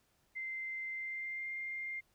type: tone with pitch glide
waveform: sine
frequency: 2080 to 2109 Hz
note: C7 to C7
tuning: -11 to +13 cents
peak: -38 dBFS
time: 0.35-2.01 s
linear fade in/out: 20 ms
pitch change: +24 cents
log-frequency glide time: 0.92-1.51 s
effects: pink hiss -74 dBFS RMS until 2.14 s